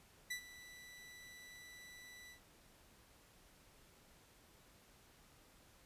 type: tone with ADSR envelope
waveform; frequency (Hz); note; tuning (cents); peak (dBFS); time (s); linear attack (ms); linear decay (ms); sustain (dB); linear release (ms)
sawtooth; 1975.5; B6; 0; -35; 0.3-2.4; 11; 92; -16; 95
effects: pink hiss -66 dBFS RMS until 5.85 s + resampled to 32000 Hz